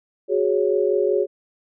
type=chord; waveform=sine; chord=F# suspended second; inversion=none; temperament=equal; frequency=370 / 415.3 / 554.4 Hz; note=F#4 / G#4 / C#5; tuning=0 / 0 / 0 cents; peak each=-21 / -20 / -23 dBFS; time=0.28-1.27 s; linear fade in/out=50 ms; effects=none